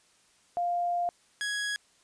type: tone pair in turn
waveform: sine / sawtooth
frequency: 700 / 1664.9 Hz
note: F5 / G#6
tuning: +4 / +4 cents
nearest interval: octave + minor third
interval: 1500 cents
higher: second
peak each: -26 dBFS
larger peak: neither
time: 0.57-1.09 / 1.41-1.76 s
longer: first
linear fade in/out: 0 ms
effects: white hiss -64 dBFS RMS until 2.03 s + resampled to 22050 Hz